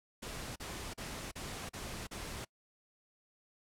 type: noise bursts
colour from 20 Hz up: pink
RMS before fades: -43 dBFS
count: 6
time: 0.22-2.45 s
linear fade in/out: 10 ms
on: 340 ms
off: 38 ms
effects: noise-tail reverb RT60 0.1 s tail -25 dB re dry + low-pass 11000 Hz 12 dB/octave